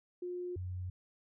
sine tone pair in turn, 357.1 / 91.1 Hz, F4 / F#2, +39 / -26 cents, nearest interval 2 octaves, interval 2365 cents, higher first, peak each -37 / -37 dBFS, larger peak neither, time 0.22-0.56 / 0.56-0.9 s, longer neither, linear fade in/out 5 ms, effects none

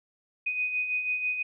sine beating tone pair, 2489 / 2495.1 Hz, D#7 / D#7, 0 / +4 cents, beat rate 6.1 Hz, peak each -36 / -27 dBFS, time 0.46-1.43 s, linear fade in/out 10 ms, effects none

